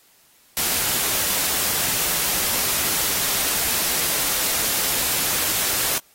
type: noise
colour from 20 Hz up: white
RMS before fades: -22 dBFS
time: 0.57-5.98 s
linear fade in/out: 0 ms
effects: white hiss -56 dBFS RMS until 6.14 s + AAC 48 kbps